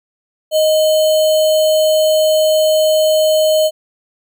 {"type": "tone with sample-and-hold", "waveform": "sine", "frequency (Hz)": 623, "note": "D#5", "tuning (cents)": 2, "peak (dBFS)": -9, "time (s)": [0.51, 3.71], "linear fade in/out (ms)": 50, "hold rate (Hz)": 3675, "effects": []}